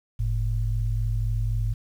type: tone pair together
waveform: sine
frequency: 46.38 / 110.3 Hz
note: F#1 / A2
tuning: +5 / +5 cents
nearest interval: octave + minor third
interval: 1500 cents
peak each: -25 / -25 dBFS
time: 0.19-1.74 s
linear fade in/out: 10 ms
effects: 9-bit